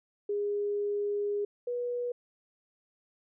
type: tone pair in turn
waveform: sine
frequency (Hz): 410 / 486.4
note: G#4 / B4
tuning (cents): -22 / -26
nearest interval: minor third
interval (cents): 296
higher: second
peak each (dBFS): -28 / -30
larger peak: first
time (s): 0.29-1.45 / 1.67-2.12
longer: first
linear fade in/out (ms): 5
effects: none